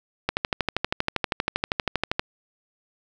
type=click train; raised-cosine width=0.3 ms; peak=-6 dBFS; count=25; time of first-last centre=0.29-2.195 s; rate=12.6 Hz; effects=none